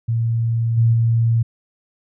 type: tone with level steps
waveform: sine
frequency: 115.2 Hz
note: A#2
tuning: 20 cents flat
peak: -16 / -11 / -13 dBFS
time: 0.08-1.43 s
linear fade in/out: 10 ms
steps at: 0.77 / 0.93 s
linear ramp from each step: 10 ms
effects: none